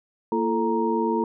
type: tone cluster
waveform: sine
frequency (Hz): 231.3 / 340.4 / 439.2 / 935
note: A#3 / F4 / A4 / A#5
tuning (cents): -13 / -44 / -3 / +5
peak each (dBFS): -26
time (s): 0.32-1.24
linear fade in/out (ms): 2
effects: none